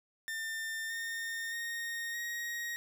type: tone with pitch steps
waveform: 40% pulse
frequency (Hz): 1800 / 1827.2 / 1854.9 / 1883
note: A6 / A#6 / A#6 / A#6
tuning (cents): +39 / -35 / -9 / +17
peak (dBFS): -35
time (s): 0.28-2.76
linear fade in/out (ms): 0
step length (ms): 620
effects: none